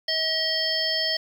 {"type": "harmonic tone with a mistuned harmonic", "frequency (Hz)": 638, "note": "D#5", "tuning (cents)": 43, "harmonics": [1, 3, 5, 7, 8], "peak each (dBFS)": [-31, -30, -29, -28, -27], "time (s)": [0.08, 1.17], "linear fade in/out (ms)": 5, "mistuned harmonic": 8, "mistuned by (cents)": 45, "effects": ["8-bit"]}